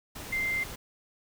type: tone in noise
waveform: sine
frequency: 2089 Hz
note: C7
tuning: 3 cents flat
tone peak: -27 dBFS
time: 0.32-0.64 s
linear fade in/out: 10 ms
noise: pink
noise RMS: -41 dBFS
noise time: 0.15-0.76 s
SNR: +11 dB
effects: none